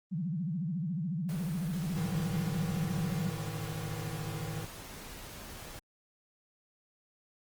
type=tone with vibrato; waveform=sine; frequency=169 Hz; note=E3; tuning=43 cents sharp; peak=-31 dBFS; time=0.11-3.31 s; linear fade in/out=20 ms; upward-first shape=sine; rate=14 Hz; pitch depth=230 cents each way
type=noise; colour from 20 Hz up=pink; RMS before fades=-46 dBFS; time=1.29-5.79 s; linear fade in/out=0 ms
type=chord; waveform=square; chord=A suspended fourth; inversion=none; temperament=equal with one note detuned; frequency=110 / 146.83 / 160.58 Hz; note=A2 / D3 / E3; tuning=0 / 0 / -45 cents; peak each=-41 / -43 / -40 dBFS; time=1.96-4.65 s; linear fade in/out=5 ms
effects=Opus 24 kbps